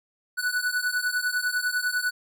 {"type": "beating tone pair", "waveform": "square", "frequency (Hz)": [1478, 1488], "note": ["F#6", "F#6"], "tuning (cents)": [-2, 9], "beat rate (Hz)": 10, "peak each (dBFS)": -28, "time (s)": [0.37, 2.11], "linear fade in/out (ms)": 20, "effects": []}